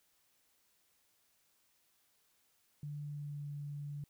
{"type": "tone with pitch glide", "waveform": "sine", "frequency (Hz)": [146.83, 144.89], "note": ["D3", "D3"], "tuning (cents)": [0, -23], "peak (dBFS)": -40, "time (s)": [2.83, 4.04], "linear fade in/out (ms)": 2, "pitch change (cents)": -23, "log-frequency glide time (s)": [3.02, 3.46], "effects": ["white hiss -74 dBFS RMS until 4.09 s"]}